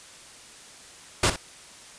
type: noise with echo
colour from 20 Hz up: pink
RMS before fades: -20 dBFS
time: 1.23-1.3 s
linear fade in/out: 5 ms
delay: 62 ms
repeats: 1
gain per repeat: -12 dB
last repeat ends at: 1.362 s
effects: white hiss -47 dBFS RMS until 1.98 s + resampled to 22050 Hz